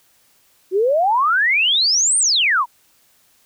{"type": "exponential two-way sweep", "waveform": "sine", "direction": "up then down", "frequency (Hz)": [356.5, 9190, 905], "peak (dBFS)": -13, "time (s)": [0.71, 2.66], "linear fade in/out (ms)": 50, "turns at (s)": 2.18, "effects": ["white hiss -57 dBFS RMS until 3.45 s"]}